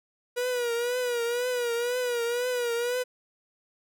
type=tone with vibrato; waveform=45% pulse; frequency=484.1 Hz; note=B4; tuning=35 cents flat; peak=-26 dBFS; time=0.36-3.04 s; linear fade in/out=20 ms; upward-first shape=triangle; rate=2 Hz; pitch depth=76 cents each way; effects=none